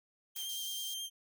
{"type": "tone with vibrato", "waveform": "sawtooth", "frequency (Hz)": 3176, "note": "G7", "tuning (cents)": 22, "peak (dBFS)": -35, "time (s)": [0.35, 1.1], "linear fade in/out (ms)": 50, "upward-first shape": "triangle", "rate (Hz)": 9.3, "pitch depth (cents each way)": 19}
{"type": "noise with exponential decay", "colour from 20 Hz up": "blue", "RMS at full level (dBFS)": -41, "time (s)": [0.36, 0.73], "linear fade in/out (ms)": 2, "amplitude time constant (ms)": 79}
{"type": "high-pass noise", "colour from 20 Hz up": "white", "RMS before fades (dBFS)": -46, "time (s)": [0.49, 0.94], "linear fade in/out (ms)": 2, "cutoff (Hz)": 3700, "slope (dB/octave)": 48}
{"effects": []}